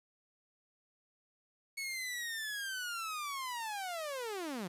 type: linear sweep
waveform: sawtooth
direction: down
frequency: 2217 to 164.81 Hz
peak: -34 dBFS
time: 1.77-4.68 s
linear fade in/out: 10 ms
effects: resampled to 32000 Hz + 10-bit